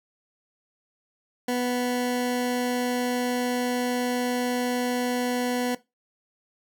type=tone; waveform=20% pulse; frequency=246.9 Hz; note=B3; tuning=in tune; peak=-19 dBFS; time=1.48-5.75 s; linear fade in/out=5 ms; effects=noise-tail reverb RT60 0.2 s tail -17 dB re dry